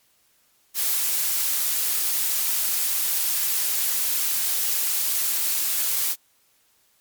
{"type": "noise", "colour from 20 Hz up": "blue", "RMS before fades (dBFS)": -23, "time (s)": [0.74, 6.16], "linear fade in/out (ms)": 50, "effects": ["white hiss -63 dBFS RMS until 7 s", "MP3 96 kbps"]}